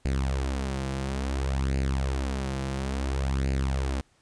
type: tone with flanger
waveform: sawtooth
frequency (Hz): 67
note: C2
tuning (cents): +42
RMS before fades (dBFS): -28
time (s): 0.05-4.01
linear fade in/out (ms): 0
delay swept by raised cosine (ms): 0.43 to 5.93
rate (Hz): 0.58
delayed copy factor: +0.65
effects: pink hiss -65 dBFS RMS until 4.21 s + resampled to 22050 Hz